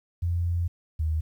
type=tone pair in turn; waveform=sine; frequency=86.3 / 78.66 Hz; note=F2 / D#2; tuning=-20 / +19 cents; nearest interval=major second; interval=161 cents; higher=first; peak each=-23 dBFS; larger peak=neither; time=0.22-0.68 / 0.99-1.21 s; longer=first; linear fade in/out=10 ms; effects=10-bit